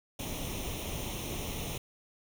pink noise with comb filter, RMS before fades -37 dBFS, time 0.19-1.78 s, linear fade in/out 5 ms, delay 0.32 ms, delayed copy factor +0.75, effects none

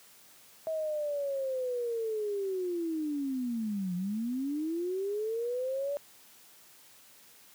sine linear two-way sweep, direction down then up, 645 to 174.61 to 579 Hz, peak -30 dBFS, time 0.67-5.97 s, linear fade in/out 0 ms, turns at 3.95 s, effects white hiss -57 dBFS RMS until 7.54 s + high-pass 100 Hz 12 dB/octave

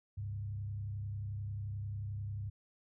sine tone with frequency modulation, 101.3 Hz, G#2, 43 cents flat, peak -37 dBFS, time 0.17-2.5 s, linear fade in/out 10 ms, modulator 31.3 Hz, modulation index 0.56, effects none

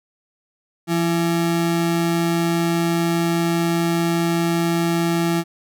square ring-modulated tone, 252.9 Hz, B3, 41 cents sharp, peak -15 dBFS, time 0.87-5.44 s, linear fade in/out 50 ms, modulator 82.5 Hz, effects none

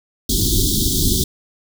pink band-stop noise, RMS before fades -17 dBFS, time 0.29-1.24 s, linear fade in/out 5 ms, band 390 to 3300 Hz, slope 96 dB/octave, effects none

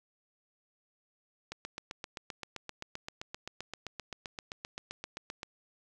click train, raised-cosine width 0.2 ms, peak -22 dBFS, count 31, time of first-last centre 1.52-5.431 s, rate 7.67 Hz, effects none

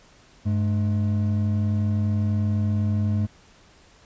triangle tone pair together, 99.96 / 211.8 Hz, G2 / G#3, +34 / +34 cents, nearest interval octave + minor second, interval 1300 cents, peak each -19 / -24 dBFS, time 0.45-3.27 s, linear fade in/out 20 ms, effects pink hiss -54 dBFS RMS until 4.05 s + resampled to 16000 Hz

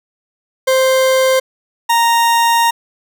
40% pulse tone pair in turn, 523.3 / 930.1 Hz, C5 / A#5, 0 / -4 cents, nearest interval minor seventh, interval 996 cents, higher second, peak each -9 dBFS, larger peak neither, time 0.67-1.4 / 1.89-2.71 s, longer second, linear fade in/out 10 ms, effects none

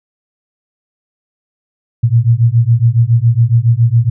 sine beating tone pair, 113.4 / 120.6 Hz, A#2 / B2, -47 / -41 cents, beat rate 7.2 Hz, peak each -10 dBFS, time 2.03-4.1 s, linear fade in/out 10 ms, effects none

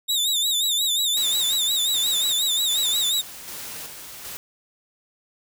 sawtooth tone with vibrato, 3693 Hz, A#7, 17 cents flat, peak -17 dBFS, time 0.08-3.22 s, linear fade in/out 20 ms, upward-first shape sine, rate 5.6 Hz, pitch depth 100 cents each way
white noise with tremolo, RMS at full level -35 dBFS, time 1.17-4.37 s, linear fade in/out 0 ms, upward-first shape square, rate 1.3 Hz, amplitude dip 40%
effects none

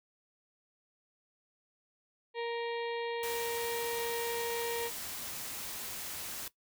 harmonic tone, 467.9 Hz, A#4, 6 cents sharp, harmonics 1 / 2 / 4 / 5 / 6 / 7 / 8 / 9, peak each -34 / -40 / -46 / -48 / -50 / -51 / -52 / -53 dBFS, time 2.34-4.91 s, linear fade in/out 50 ms
white noise, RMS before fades -41 dBFS, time 3.23-6.48 s, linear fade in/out 2 ms
effects noise-tail reverb RT60 0.1 s tail -17 dB re dry

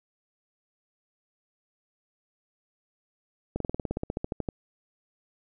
slowing click train, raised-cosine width 2 ms, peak -16 dBFS, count 16, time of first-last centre 3.56-4.488 s, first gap 43 ms, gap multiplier 1.05, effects none

